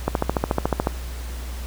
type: click train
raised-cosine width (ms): 1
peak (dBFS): -5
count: 12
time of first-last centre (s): 0.08-0.871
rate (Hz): 13.9
effects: added 61 Hz sine -29 dBFS peak until 1.66 s + pink hiss -40 dBFS RMS until 1.66 s